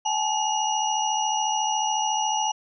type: tone cluster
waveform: sine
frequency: 789 / 863 / 2863 / 5860 Hz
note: G5 / A5 / F7 / F#8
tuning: +11 / -34 / +42 / -18 cents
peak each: -30 / -24 / -30 / -30 dBFS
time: 0.05-2.52 s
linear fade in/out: 10 ms
effects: none